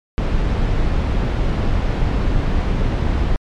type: noise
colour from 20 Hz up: brown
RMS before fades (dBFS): -17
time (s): 0.18-3.36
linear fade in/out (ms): 0
effects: low-pass 4000 Hz 12 dB/octave + MP3 96 kbps